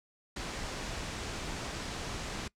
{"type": "low-pass noise", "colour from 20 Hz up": "pink", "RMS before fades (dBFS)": -39, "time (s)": [0.36, 2.48], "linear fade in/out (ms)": 5, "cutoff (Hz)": 7700, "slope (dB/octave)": 24, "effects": ["noise-tail reverb RT60 0.1 s tail -22 dB re dry"]}